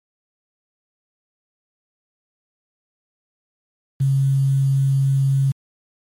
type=tone with quantisation; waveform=sine; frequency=136.1 Hz; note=C#3; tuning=31 cents flat; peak=-14 dBFS; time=4-5.52 s; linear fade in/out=10 ms; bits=7; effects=MP3 64 kbps